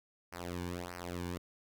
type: tone with flanger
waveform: sawtooth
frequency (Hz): 88.1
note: F2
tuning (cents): +16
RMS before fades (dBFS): -41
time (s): 0.32-1.38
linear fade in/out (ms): 10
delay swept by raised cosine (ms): 0.27 to 1.57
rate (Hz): 1.6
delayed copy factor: -0.9
effects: none